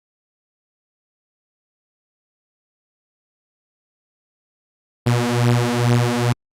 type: beating tone pair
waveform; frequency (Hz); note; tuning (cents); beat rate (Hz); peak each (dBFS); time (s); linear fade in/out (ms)
sawtooth; 119.3 / 121.6; A#2 / B2; +41 / -26; 2.3; -14; 5.06-6.33; 10
effects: low-pass 11000 Hz 12 dB/octave + Opus 48 kbps